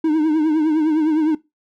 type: tone with vibrato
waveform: triangle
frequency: 311.1 Hz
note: D#4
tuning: in tune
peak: -12 dBFS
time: 0.04-1.35 s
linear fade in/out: 5 ms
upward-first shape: triangle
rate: 9.8 Hz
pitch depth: 85 cents each way
effects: noise-tail reverb RT60 0.2 s tail -19 dB re dry